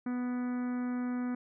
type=harmonic tone with a mistuned harmonic; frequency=247.3 Hz; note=B3; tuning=3 cents sharp; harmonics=1 / 2 / 3 / 4 / 5 / 6 / 7 / 8 / 9; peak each=-31 / -48 / -49 / -52 / -50 / -51 / -57 / -57 / -60 dBFS; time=0.06-1.35 s; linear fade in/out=5 ms; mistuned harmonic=9; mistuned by=+24 cents; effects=none